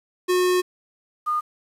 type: tone pair in turn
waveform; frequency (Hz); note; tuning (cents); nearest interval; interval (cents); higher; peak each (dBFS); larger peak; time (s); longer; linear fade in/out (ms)
square / sine; 362.9 / 1220.6; F#4 / D#6; -34 / -34; octave + major sixth; 2100; second; -18 / -20; first; 0.28-0.62 / 1.26-1.41; first; 20
effects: resampled to 32000 Hz + 8-bit